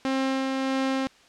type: tone with tremolo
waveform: sawtooth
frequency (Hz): 266.2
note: C4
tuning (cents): +30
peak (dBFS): -19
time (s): 0.05-1.07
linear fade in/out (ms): 0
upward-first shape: sine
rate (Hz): 1.6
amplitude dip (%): 25
effects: white hiss -55 dBFS RMS until 1.28 s + low-pass 5000 Hz 12 dB/octave